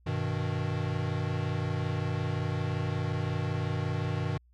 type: chord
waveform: square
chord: G augmented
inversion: none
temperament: equal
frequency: 98 / 123.47 / 155.56 Hz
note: G2 / B2 / D#3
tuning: 0 / 0 / 0 cents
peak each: -34 dBFS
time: 0.06-4.38 s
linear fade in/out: 10 ms
effects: added 60 Hz sine -59 dBFS peak until 4.53 s + low-pass 4000 Hz 12 dB/octave